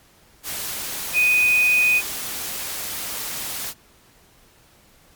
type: tone in noise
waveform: sine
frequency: 2489 Hz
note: D#7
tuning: in tune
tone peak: -14 dBFS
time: 1.13-2.02 s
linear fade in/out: 50 ms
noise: white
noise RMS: -29 dBFS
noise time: 0.43-3.74 s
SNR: +12 dB
effects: pink hiss -54 dBFS RMS until 5.15 s + MP3 96 kbps